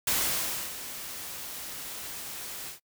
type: noise with ADSR envelope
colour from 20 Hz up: white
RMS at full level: -26 dBFS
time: 0.07-2.8 s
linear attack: 4 ms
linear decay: 650 ms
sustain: -13 dB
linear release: 120 ms
effects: noise-tail reverb RT60 0.1 s tail -26 dB re dry